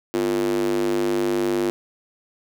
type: tone with high-pass filter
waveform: square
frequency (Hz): 49.79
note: G1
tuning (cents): +28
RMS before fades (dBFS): -22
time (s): 0.14-1.7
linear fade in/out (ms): 0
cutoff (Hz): 320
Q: 6.3
effects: none